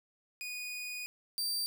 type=tone pair in turn; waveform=sawtooth; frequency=2470 / 4671 Hz; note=D#7 / D8; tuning=-13 / -10 cents; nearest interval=major seventh; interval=1103 cents; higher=second; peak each=-35 / -29 dBFS; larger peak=second; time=0.41-1.06 / 1.38-1.66 s; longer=first; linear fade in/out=0 ms; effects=none